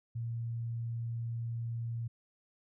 sine tone, 116.3 Hz, A#2, 4 cents flat, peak -34 dBFS, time 0.15-2.08 s, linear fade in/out 10 ms, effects none

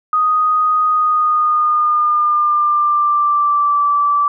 sine tone with pitch glide, 1244.5 to 1161.2 Hz, D#6 to D6, 0 to -20 cents, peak -11 dBFS, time 0.13-4.28 s, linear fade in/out 2 ms, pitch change -120 cents, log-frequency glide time 0.88-3.83 s, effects none

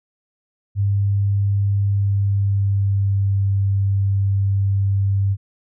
sine tone with pitch glide, 100 to 98.51 Hz, G2 to G2, +35 to +9 cents, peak -15 dBFS, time 0.75-5.37 s, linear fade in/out 50 ms, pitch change -26 cents, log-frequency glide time 1.91-3.42 s, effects none

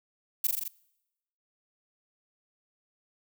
violet noise with echo, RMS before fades -25 dBFS, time 0.44-0.47 s, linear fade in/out 5 ms, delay 42 ms, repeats 5, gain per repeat -2 dB, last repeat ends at 0.68 s, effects noise-tail reverb RT60 0.9 s tail -24 dB re dry

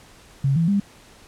sine tone with pitch steps, 137.1 / 165.89 / 200.7 Hz, C#3 / E3 / G3, -19 / +11 / +41 cents, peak -16 dBFS, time 0.44-0.8 s, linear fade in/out 5 ms, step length 120 ms, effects pink hiss -49 dBFS RMS until 1.27 s + low-pass 10000 Hz 12 dB/octave

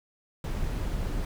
brown noise, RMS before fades -30 dBFS, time 0.44-1.25 s, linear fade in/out 2 ms, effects none

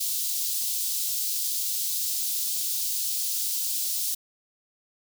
white high-pass noise, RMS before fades -28 dBFS, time 0-4.15 s, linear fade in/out 10 ms, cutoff 3800 Hz, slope 24 dB/octave, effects none

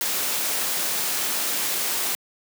white noise, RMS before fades -25 dBFS, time 0.01-2.15 s, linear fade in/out 0 ms, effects high-pass 200 Hz 12 dB/octave

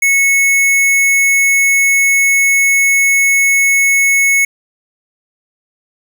square tone, 2200 Hz, C#7, 14 cents flat, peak -9 dBFS, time 0.02-4.45 s, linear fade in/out 5 ms, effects none

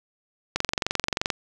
click train, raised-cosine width 0.2 ms, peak -6 dBFS, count 18, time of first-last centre 0.56-1.302 s, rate 22.9 Hz, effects none

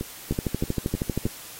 two click trains, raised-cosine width 3 ms, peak -11 / -15 dBFS, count 13 / 5, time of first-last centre 0.31-1.255 / 0.01-1.264 s, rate 12.7 / 3.19 Hz, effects white hiss -42 dBFS RMS until 1.59 s + AAC 48 kbps

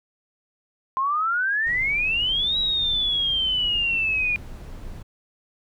sine exponential two-way sweep, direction up then down, 1041 to 3890 to 2424 Hz, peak -20 dBFS, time 0.97-4.36 s, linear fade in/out 0 ms, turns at 2.58 s
brown noise, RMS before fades -37 dBFS, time 1.66-5.03 s, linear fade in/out 10 ms
effects none

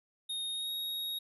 square tone with pitch glide, 3711 to 3765 Hz, A#7 to A#7, -9 to +16 cents, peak -35 dBFS, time 0.29-1.19 s, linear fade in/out 10 ms, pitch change +25 cents, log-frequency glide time 0.5-0.71 s, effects none

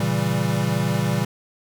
square chord, A# diminished seventh, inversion none, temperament equal, 116.54 / 138.59 / 164.81 / 196 Hz, A#2 / C#3 / E3 / G3, 0 / 0 / 0 / 0 cents, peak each -26 dBFS, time 0-1.25 s, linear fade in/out 5 ms, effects none

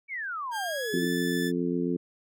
sine exponential sweep, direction down, 2313 to 301.3 Hz, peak -31 dBFS, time 0.08-1.08 s, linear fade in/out 50 ms
sawtooth tone with pitch glide, 1602 to 1747 Hz, G6 to A6, +37 to -13 cents, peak -29 dBFS, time 0.51-1.52 s, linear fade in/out 50 ms, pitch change +150 cents, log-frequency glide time 0.62-1.04 s
harmonic tone, 87.31 Hz, F2, in tune, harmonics 2 / 3 / 4 / 5, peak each -31 / -29 / -31 / -34 dBFS, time 0.93-1.97 s, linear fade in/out 10 ms
effects none

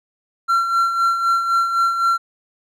triangle tone with tremolo, 1363 Hz, F6, 43 cents flat, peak -11 dBFS, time 0.48-2.18 s, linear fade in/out 20 ms, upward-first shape sine, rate 3.9 Hz, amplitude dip 55%, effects none

